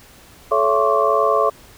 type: tone cluster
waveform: sine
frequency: 433.3 / 560 / 670 / 1070 / 1152 Hz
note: A4 / C#5 / E5 / C6 / D6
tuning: -27 / +18 / +28 / +38 / -34 cents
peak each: -20 dBFS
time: 0.51-1.5 s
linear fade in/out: 10 ms
effects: pink hiss -46 dBFS RMS until 1.77 s